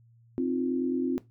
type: tone cluster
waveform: sine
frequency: 262.1 / 312 / 350.7 Hz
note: C4 / D#4 / F4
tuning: +3 / +5 / +7 cents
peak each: -27 / -36 / -30 dBFS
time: 0.38-1.18 s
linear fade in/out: 0 ms
effects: noise-tail reverb RT60 0.2 s tail -17 dB re dry + added 116 Hz sine -56 dBFS peak until 1.3 s